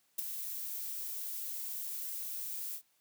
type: noise with ADSR envelope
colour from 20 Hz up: violet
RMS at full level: -31 dBFS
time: 0.18-2.82 s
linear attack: 11 ms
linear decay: 10 ms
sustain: -9 dB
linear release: 81 ms
effects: white hiss -73 dBFS RMS until 3 s + high-pass 100 Hz 12 dB/octave